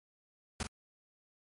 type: noise with echo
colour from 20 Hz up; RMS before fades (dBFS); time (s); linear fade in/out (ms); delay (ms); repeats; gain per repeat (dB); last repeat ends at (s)
pink; -35; 0.6-0.63; 2; 40; 1; -7; 0.67
effects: MP3 48 kbps